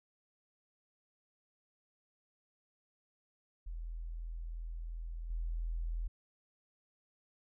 sine tone with level steps, 41.43 Hz, E1, 9 cents sharp, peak -39 / -34 dBFS, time 3.66-6.08 s, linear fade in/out 10 ms, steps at 5.3 s, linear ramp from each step 5 ms, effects none

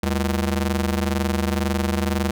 sawtooth ring-modulated tone, 138.59 Hz, C#3, in tune, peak -13 dBFS, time 0.03-2.31 s, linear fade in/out 5 ms, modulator 58.3 Hz, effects none

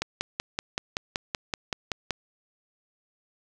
click train, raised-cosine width 0.2 ms, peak -10 dBFS, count 12, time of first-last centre 0.02-2.107 s, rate 5.27 Hz, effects none

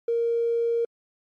triangle tone, 466.2 Hz, A#4, in tune, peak -17 dBFS, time 0.08-0.85 s, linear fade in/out 5 ms, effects tanh soft clip ceiling -19 dBFS + MP3 64 kbps

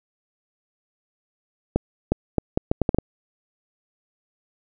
accelerating click train, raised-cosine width 2 ms, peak -5 dBFS, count 9, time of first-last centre 1.76-2.986 s, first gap 360 ms, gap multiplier 0.73, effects none

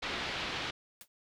white low-pass noise, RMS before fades -37 dBFS, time 0.02-0.71 s, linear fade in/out 10 ms, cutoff 3900 Hz, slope 24 dB/octave
white noise with exponential decay, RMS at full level -44 dBFS, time 1.01-1.08 s, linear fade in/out 1 ms, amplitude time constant 15 ms
effects none

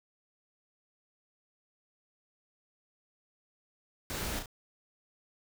pink noise with echo, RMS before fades -37 dBFS, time 4.1-4.39 s, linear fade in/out 0 ms, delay 34 ms, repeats 2, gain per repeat -5 dB, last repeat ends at 4.458 s, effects none

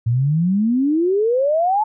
sine exponential sweep, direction up, 111.9 to 880 Hz, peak -14 dBFS, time 0.06-1.84 s, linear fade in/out 10 ms, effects none

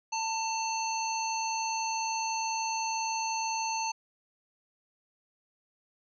harmonic tone with a mistuned harmonic, 893 Hz, A5, 25 cents sharp, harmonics 1 / 3 / 5 / 7, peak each -31 / -38 / -39 / -37 dBFS, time 0.12-3.92 s, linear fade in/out 10 ms, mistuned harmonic 5, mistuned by -29 cents, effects none

